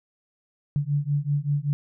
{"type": "beating tone pair", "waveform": "sine", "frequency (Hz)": [142, 147.2], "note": ["C#3", "D3"], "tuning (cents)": [42, 4], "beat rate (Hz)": 5.2, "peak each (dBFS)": [-25, -25], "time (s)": [0.76, 1.73], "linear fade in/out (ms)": 0, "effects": []}